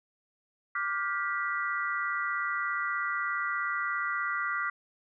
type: chord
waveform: sine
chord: G dominant seventh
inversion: second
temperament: just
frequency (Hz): 1176 / 1411.2 / 1568 / 1960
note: D6 / F6 / G6 / B6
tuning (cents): +2 / +18 / 0 / -14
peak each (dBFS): -33 / -33 / -39 / -34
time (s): 0.75-4.7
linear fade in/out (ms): 5
effects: none

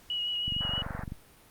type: tone with vibrato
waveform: sine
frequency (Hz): 2908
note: F#7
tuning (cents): -31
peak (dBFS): -29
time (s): 0.1-0.82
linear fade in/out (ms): 2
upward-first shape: triangle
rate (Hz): 6.3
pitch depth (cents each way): 23
type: click train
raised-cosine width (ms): 5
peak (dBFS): -24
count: 16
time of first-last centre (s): 0.48-1.121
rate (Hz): 23.4
type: band-pass noise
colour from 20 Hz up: white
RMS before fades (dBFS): -42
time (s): 0.6-1.05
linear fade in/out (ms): 20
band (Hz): 460 to 1800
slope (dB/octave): 48
effects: pink hiss -57 dBFS RMS until 1.5 s + Opus 48 kbps

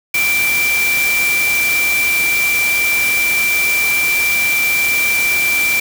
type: tone in noise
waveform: sine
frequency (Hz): 2349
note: D7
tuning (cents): 0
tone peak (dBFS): -13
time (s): 0.14-5.8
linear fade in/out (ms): 5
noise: white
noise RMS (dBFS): -21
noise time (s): 0.14-5.8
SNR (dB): +5
effects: none

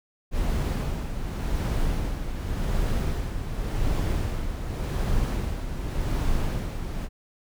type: noise with tremolo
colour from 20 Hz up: brown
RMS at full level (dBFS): -24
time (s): 0.31-7.09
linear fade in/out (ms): 50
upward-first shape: sine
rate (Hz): 0.88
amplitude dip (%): 55
effects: none

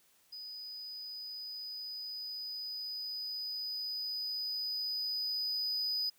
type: tone with level ramp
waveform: triangle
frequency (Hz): 4978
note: D#8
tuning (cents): 0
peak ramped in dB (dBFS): -42 to -30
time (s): 0.32-6.1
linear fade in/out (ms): 10
effects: white hiss -68 dBFS RMS until 6.18 s

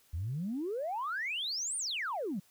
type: exponential two-way sweep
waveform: sine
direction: up then down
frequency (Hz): 75.3 to 9397 to 167.8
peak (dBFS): -32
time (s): 0.13-2.4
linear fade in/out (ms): 10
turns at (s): 1.77
effects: tanh soft clip ceiling -28 dBFS + white hiss -66 dBFS RMS until 2.5 s

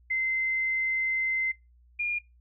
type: tone pair in turn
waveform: sine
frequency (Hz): 2070 / 2418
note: C7 / D7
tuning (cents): -19 / +50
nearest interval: minor third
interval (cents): 269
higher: second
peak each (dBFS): -25 / -26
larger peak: first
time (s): 0.1-1.52 / 1.99-2.19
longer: first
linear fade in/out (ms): 10
effects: noise-tail reverb RT60 0.2 s tail -22 dB re dry + added 60 Hz sine -56 dBFS peak until 2.4 s

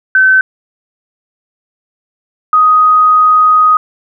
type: tone pair in turn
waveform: sine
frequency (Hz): 1530 / 1250.3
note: G6 / D#6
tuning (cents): -42 / +8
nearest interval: minor third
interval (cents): 350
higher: first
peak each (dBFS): -4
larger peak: neither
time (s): 0.15-0.41 / 2.53-3.77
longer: second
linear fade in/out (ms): 2
effects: none

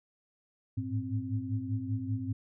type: tone cluster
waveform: sine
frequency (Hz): 102.5 / 107.7 / 112.8 / 262.1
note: G#2 / A2 / A2 / C4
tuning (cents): -22 / -37 / +44 / +3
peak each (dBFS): -36 / -37 / -37 / -36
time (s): 0.77-2.33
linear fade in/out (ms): 10
effects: none

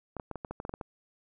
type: clicks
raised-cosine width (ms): 1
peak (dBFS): -23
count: 11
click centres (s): 0.167 / 0.198 / 0.313 / 0.357 / 0.448 / 0.51 / 0.601 / 0.651 / 0.694 / 0.739 / 0.812
effects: none

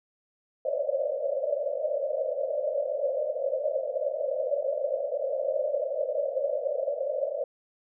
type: band-pass noise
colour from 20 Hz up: pink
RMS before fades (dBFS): -29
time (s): 0.65-7.44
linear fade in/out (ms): 5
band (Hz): 530 to 610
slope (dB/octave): 96
effects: none

